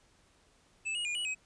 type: tone with pitch steps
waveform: square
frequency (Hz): 2625 / 2883 / 2426 / 2929 / 2536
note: E7 / F#7 / D#7 / F#7 / D#7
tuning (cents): -8 / -46 / -44 / -18 / +32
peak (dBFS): -33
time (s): 0.85-1.35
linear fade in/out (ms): 20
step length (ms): 100
effects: pink hiss -66 dBFS RMS until 1.45 s + resampled to 22050 Hz